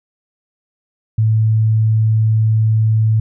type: tone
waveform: sine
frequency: 110 Hz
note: A2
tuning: in tune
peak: -10 dBFS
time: 1.18-3.2 s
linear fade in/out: 5 ms
effects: none